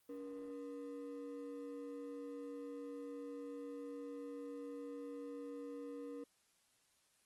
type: ring-modulated tone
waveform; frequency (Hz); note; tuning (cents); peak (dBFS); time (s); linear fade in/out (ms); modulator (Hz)
triangle; 380.5; F#4; +48; -40; 0.09-6.24; 5; 96.5
effects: white hiss -75 dBFS RMS until 7.25 s + Opus 24 kbps